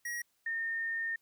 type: tone pair in turn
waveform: square / sine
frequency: 1900 / 1824.9 Hz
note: A#6 / A#6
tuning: +33 / -37 cents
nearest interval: minor second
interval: 70 cents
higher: first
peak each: -36 / -32 dBFS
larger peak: second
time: 0.05-0.22 / 0.46-1.16 s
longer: second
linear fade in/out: 5 ms
effects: white hiss -75 dBFS RMS until 1.21 s